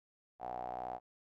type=tone with band-pass filter; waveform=sawtooth; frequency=61.74 Hz; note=B1; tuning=in tune; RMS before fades=-42 dBFS; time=0.39-1 s; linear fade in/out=50 ms; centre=750 Hz; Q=10; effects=none